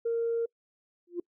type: tone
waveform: sine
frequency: 463 Hz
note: A#4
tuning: 12 cents flat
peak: -25 dBFS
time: 0.05-0.46 s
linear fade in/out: 10 ms
type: tone with exponential growth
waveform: sine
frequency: 349.2 Hz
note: F4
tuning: in tune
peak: -26 dBFS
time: 1.07-1.2 s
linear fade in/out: 5 ms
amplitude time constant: 27 ms
effects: noise-tail reverb RT60 0.1 s tail -26 dB re dry + tanh soft clip ceiling -22 dBFS